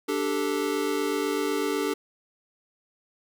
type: chord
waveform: square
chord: D suspended fourth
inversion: none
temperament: equal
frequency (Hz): 293.7 / 392 / 440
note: D4 / G4 / A4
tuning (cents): 0 / 0 / 0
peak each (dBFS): -30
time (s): 0.08-1.94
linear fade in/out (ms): 10
effects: none